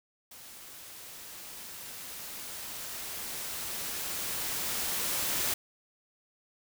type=noise with level ramp; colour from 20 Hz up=white; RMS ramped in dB=-49 to -30 dBFS; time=0.31-5.54 s; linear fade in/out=5 ms; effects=none